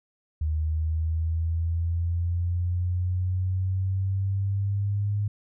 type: exponential sweep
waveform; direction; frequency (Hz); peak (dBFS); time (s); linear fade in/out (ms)
sine; up; 77.1 to 103.4; -23; 0.41-5.28; 5
effects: none